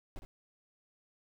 brown noise with echo, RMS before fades -42 dBFS, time 0.16-0.19 s, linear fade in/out 0 ms, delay 60 ms, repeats 1, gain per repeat -8 dB, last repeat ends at 0.25 s, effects none

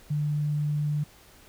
sine tone, 148.5 Hz, D3, 20 cents sharp, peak -24 dBFS, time 0.1-1.04 s, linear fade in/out 10 ms, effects pink hiss -54 dBFS RMS until 1.48 s

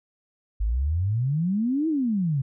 sine exponential two-way sweep, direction up then down, 49.3 to 329.4 to 129.1 Hz, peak -21 dBFS, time 0.6-2.42 s, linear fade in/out 10 ms, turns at 1.88 s, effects none

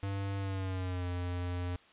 square tone with pitch glide, 98.6 to 88.86 Hz, G2 to F2, +11 to +31 cents, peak -34 dBFS, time 0.03-1.76 s, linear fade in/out 0 ms, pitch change -180 cents, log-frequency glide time 0.38-1.08 s, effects white hiss -61 dBFS RMS until 1.92 s + resampled to 8000 Hz

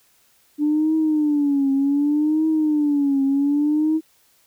sine tone with vibrato, 293.7 Hz, D4, in tune, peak -15 dBFS, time 0.58-4.01 s, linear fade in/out 50 ms, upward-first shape triangle, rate 0.66 Hz, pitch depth 140 cents each way, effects tanh soft clip ceiling -11 dBFS + white hiss -59 dBFS RMS until 4.46 s

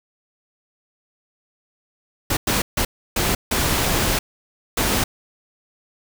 pink noise bursts at uneven times, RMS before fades -20 dBFS, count 6, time 2.3-2.37 / 2.47-2.62 / 2.77-2.85 / 3.16-3.35 / 3.51-4.19 / 4.77-5.04 s, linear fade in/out 5 ms, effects none

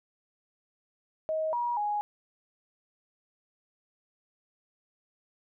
sine tone with pitch steps, 631 / 958 / 831 Hz, D#5 / A#5 / G#5, +24 / +47 / +1 cents, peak -27 dBFS, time 1.29-2.01 s, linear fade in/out 0 ms, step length 240 ms, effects none

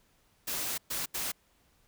white noise bursts at uneven times, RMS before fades -34 dBFS, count 3, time 0.47-0.78 / 0.9-1.06 / 1.14-1.32 s, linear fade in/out 10 ms, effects pink hiss -68 dBFS RMS until 1.87 s

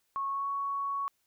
sine tone with pitch glide, 1099 to 1115 Hz, C#6 to C#6, -15 to +10 cents, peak -30 dBFS, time 0.16-1.08 s, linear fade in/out 0 ms, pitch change +25 cents, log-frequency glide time 0.28-0.48 s, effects white hiss -75 dBFS RMS until 1.26 s

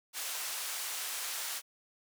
white band-pass noise, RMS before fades -38 dBFS, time 0.13-1.62 s, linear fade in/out 50 ms, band 730 to 13000 Hz, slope 12 dB/octave, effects none

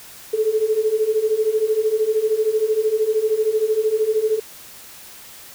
sine beating tone pair, 426.1 / 439.1 Hz, G#4 / A4, +44 / -4 cents, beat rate 13 Hz, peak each -21 / -18 dBFS, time 0.33-4.4 s, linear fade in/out 10 ms, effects white hiss -41 dBFS RMS until 5.54 s

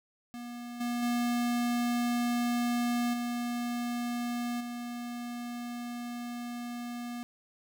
square tone with level steps, 240.4 Hz, B3, 46 cents flat, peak -40 / -31 / -28 / -32 / -37 dBFS, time 0.34-7.23 s, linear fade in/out 0 ms, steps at 0.8 / 1.02 / 3.13 / 4.6 s, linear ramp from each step 10 ms, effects none

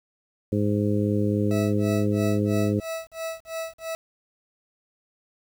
harmonic tone, 103.6 Hz, G#2, 4 cents flat, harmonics 1 / 2 / 3 / 4 / 5, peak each -25 / -25 / -27 / -29 / -31 dBFS, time 0.52-2.8 s, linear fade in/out 5 ms
40% pulse tone with tremolo, 652 Hz, E5, 19 cents flat, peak -27 dBFS, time 1.51-3.95 s, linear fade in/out 0 ms, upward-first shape sine, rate 3 Hz, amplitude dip 100%
effects 9-bit

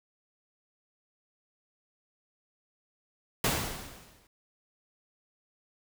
pink noise with exponential decay, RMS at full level -25 dBFS, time 3.44-4.27 s, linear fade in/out 2 ms, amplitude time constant 180 ms, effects none

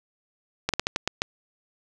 slowing click train, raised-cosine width 0.2 ms, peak -6 dBFS, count 7, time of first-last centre 0.69-1.219 s, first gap 47 ms, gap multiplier 1.25, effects none

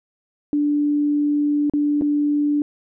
sine tone with dropouts, 293 Hz, D4, 4 cents flat, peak -16 dBFS, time 0.53-2.62 s, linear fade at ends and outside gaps 1 ms, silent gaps 1.698-1.736 / 2.012-2.02 s, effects none

